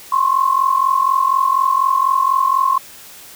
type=tone pair together; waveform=sine; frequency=1046.5 / 1090.6 Hz; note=C6 / C#6; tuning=0 / -29 cents; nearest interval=minor second; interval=71 cents; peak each=-15 dBFS; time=0.12-2.78 s; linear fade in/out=5 ms; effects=white hiss -39 dBFS RMS until 3.35 s